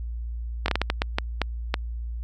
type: slowing click train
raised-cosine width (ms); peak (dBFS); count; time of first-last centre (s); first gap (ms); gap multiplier
0.3; -6; 10; 0.66-1.741; 22; 1.4
effects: added 58 Hz sine -29 dBFS peak until 2.23 s